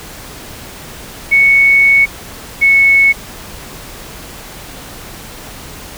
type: tone pair in turn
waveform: sine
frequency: 2217 / 2205 Hz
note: C#7 / C#7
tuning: 0 / -10 cents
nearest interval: unison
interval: 10 cents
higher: first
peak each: -5 dBFS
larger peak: neither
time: 1.31-2.06 / 2.61-3.13 s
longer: first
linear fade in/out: 20 ms
effects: pink hiss -31 dBFS RMS until 5.97 s